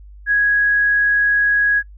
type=tone; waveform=sine; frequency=1661.2 Hz; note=G#6; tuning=in tune; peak=-12 dBFS; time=0.26-1.83 s; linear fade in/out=50 ms; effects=noise-tail reverb RT60 0.1 s tail -23 dB re dry + added 50 Hz sine -37 dBFS peak until 1.97 s